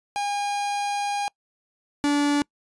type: tone pair in turn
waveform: 45% pulse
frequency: 813 / 289.3 Hz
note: G#5 / D4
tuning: -37 / -26 cents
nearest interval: octave + tritone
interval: 1789 cents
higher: first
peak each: -24 / -19 dBFS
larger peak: second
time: 0.16-1.28 / 2.04-2.42 s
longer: first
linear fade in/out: 0 ms
effects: noise-tail reverb RT60 0.1 s tail -26 dB re dry + resampled to 22050 Hz